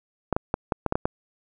clicks, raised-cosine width 1 ms, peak -8 dBFS, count 8, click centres 0.327 / 0.365 / 0.541 / 0.722 / 0.863 / 0.924 / 0.955 / 1.055 s, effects none

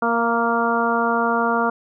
harmonic tone with a mistuned harmonic, 233.1 Hz, A#3, in tune, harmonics 1 / 2 / 3 / 4 / 5 / 6, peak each -24 / -24 / -24 / -24 / -24 / -24 dBFS, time 0.02-1.7 s, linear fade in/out 5 ms, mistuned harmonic 3, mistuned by -16 cents, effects none

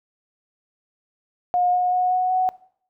sine tone with pitch steps, 717 / 723.2 / 729.5 / 735.9 / 742.3 Hz, F5 / F#5 / F#5 / F#5 / F#5, +45 / -40 / -25 / -10 / +5 cents, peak -17 dBFS, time 1.54-2.49 s, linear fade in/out 0 ms, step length 190 ms, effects noise-tail reverb RT60 0.6 s tail -20 dB re dry

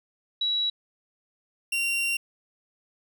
sine / 40% pulse tone pair in turn, 3900 / 2758 Hz, B7 / F7, -23 / -22 cents, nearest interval tritone, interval 599 cents, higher first, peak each -23 dBFS, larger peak neither, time 0.41-0.7 / 1.72-2.17 s, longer second, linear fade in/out 5 ms, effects none

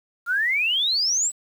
sine exponential sweep, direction up, 1360 to 8080 Hz, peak -19 dBFS, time 0.26-1.32 s, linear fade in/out 50 ms, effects 8-bit

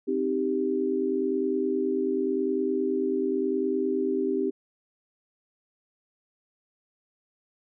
sine chord, C minor, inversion none, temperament equal, 261.6 / 311.1 / 392 Hz, C4 / Eb4 / G4, 0 / 0 / 0 cents, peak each -29 / -30 / -26 dBFS, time 0.07-4.51 s, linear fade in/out 20 ms, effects none

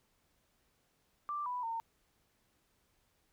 sine tone with pitch steps, 1177 / 989 / 912 Hz, D6 / B5 / A#5, +3 / +2 / -38 cents, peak -35 dBFS, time 1.29-1.8 s, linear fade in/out 0 ms, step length 170 ms, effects pink hiss -75 dBFS RMS until 3.32 s

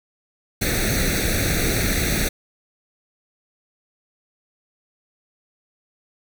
pink noise with comb filter, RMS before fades -21 dBFS, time 0.61-2.29 s, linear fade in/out 10 ms, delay 0.49 ms, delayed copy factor +0.9, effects none

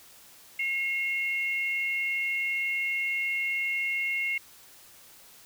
sine tone pair together, 2156 / 2753 Hz, C#7 / F7, -49 / -25 cents, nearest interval major third, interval 424 cents, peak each -27 / -34 dBFS, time 0.59-4.38 s, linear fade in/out 5 ms, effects white hiss -53 dBFS RMS until 5.45 s

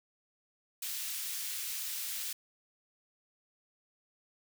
white high-pass noise, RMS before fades -38 dBFS, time 0.82-2.33 s, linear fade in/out 5 ms, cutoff 2200 Hz, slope 12 dB/octave, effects none

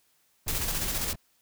brown noise, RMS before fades -35 dBFS, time 0.46-1.16 s, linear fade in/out 10 ms
white noise with tremolo, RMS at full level -30 dBFS, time 0.48-1.13 s, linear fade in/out 0 ms, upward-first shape square, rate 15 Hz, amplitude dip 40%
effects white hiss -68 dBFS RMS until 1.41 s

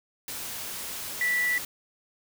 sine tone in noise, 1964 Hz, B6, 10 cents flat, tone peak -23 dBFS, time 1.21-1.58 s, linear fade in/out 2 ms, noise white, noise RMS -36 dBFS, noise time 0.28-1.65 s, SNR +10 dB, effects none

